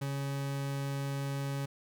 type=tone; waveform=40% pulse; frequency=138.9 Hz; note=C#3; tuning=4 cents sharp; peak=-32 dBFS; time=0.01-1.66 s; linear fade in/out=10 ms; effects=none